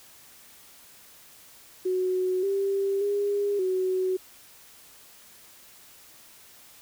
sine tone with pitch steps, 369.4 / 393.5 / 406.2 / 372.6 Hz, F#4 / G4 / G#4 / F#4, -3 / +7 / -38 / +12 cents, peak -23 dBFS, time 1.85-4.17 s, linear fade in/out 10 ms, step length 580 ms, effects white hiss -52 dBFS RMS until 6.81 s

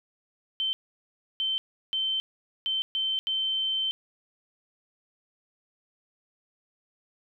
sine tone bursts at uneven times, 3095 Hz, G7, 23 cents flat, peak -25 dBFS, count 6, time 0.6-0.73 / 1.4-1.58 / 1.93-2.2 / 2.66-2.82 / 2.95-3.19 / 3.27-3.91 s, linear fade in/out 0 ms, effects none

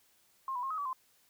sine tone with pitch steps, 1065 / 984 / 1073 / 1266 / 1145 / 1037 Hz, C6 / B5 / C6 / D#6 / D6 / C6, +30 / -7 / +43 / +30 / -44 / -16 cents, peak -33 dBFS, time 0.48-0.93 s, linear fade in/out 2 ms, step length 75 ms, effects white hiss -68 dBFS RMS until 1.29 s

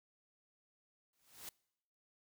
white noise with exponential growth, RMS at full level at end -45 dBFS, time 1.13-1.49 s, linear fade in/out 2 ms, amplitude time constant 77 ms, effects noise-tail reverb RT60 0.8 s tail -25 dB re dry

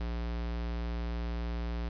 square tone, 58.27 Hz, A#1, in tune, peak -33 dBFS, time 0-1.89 s, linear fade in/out 5 ms, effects resampled to 11025 Hz + 11-bit

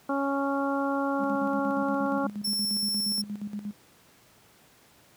harmonic tone, 277.2 Hz, C#4, in tune, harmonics 1 / 2 / 3 / 4 / 5, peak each -28 / -31 / -33 / -34 / -35 dBFS, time 0.09-2.27 s, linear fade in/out 5 ms
sine tone with tremolo, 206.4 Hz, G#3, 10 cents flat, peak -30 dBFS, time 1.18-3.74 s, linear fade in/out 50 ms, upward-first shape square, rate 8.5 Hz, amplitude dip 70%
sawtooth tone, 5400 Hz, E8, 41 cents sharp, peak -24 dBFS, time 2.44-3.22 s, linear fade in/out 10 ms
effects pink hiss -58 dBFS RMS until 5.16 s + high-pass 100 Hz 12 dB/octave

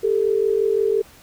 sine tone pair together, 399.1 / 444.9 Hz, G4 / A4, +31 / +19 cents, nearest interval major second, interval 188 cents, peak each -19 dBFS, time 0.03-1.02 s, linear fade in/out 10 ms, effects pink hiss -48 dBFS RMS until 1.22 s

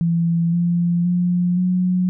sine tone with pitch steps, 168.3 / 172.73 / 177.28 / 181.95 Hz, E3 / F3 / F3 / F#3, +36 / -19 / +26 / -29 cents, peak -15 dBFS, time 0.01-2.09 s, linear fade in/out 0 ms, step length 520 ms, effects none

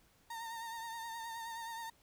35% pulse tone with vibrato, 916 Hz, A#5, 31 cents flat, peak -40 dBFS, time 0.3-1.9 s, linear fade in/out 5 ms, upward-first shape triangle, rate 9.5 Hz, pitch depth 46 cents each way, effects pink hiss -69 dBFS RMS until 2.02 s

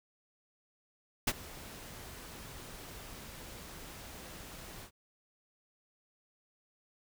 pink noise with ADSR envelope, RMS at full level -26 dBFS, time 1.27-4.91 s, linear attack 8 ms, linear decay 43 ms, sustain -22 dB, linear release 81 ms, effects none

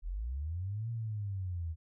sine linear two-way sweep, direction up then down, 37.3 to 117.3 to 78.8 Hz, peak -34 dBFS, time 0.02-1.76 s, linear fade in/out 50 ms, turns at 0.9 s, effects none

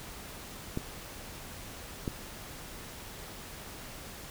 clicks, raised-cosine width 3 ms, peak -18 dBFS, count 2, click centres 0.774 / 2.078 s, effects pink hiss -45 dBFS RMS until 4.3 s

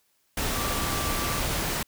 sine tone in noise, 1166 Hz, D6, 13 cents flat, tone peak -34 dBFS, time 0.55-1.4 s, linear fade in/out 5 ms, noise pink, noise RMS -28 dBFS, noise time 0.37-1.83 s, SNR -9 dB, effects white hiss -69 dBFS RMS until 1.87 s

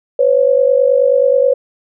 sine tone pair together, 502.6 / 552 Hz, B4 / C#5, +30 / -7 cents, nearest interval major second, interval 163 cents, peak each -11 dBFS, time 0.19-1.54 s, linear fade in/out 5 ms, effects none

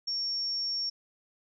sine tone, 5500 Hz, F8, 27 cents flat, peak -29 dBFS, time 0.07-0.9 s, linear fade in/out 10 ms, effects none

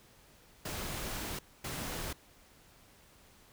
pink noise bursts at uneven times, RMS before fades -39 dBFS, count 2, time 0.65-1.39 / 1.64-2.13 s, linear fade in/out 5 ms, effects pink hiss -61 dBFS RMS until 3.52 s

